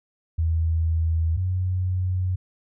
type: tone pair in turn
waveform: sine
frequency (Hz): 81.5 / 91.9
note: E2 / F#2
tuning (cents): -19 / -11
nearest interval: major second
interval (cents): 208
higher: second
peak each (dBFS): -19 / -21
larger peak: first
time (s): 0.38-1.37 / 1.37-2.36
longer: neither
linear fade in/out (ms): 10
effects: none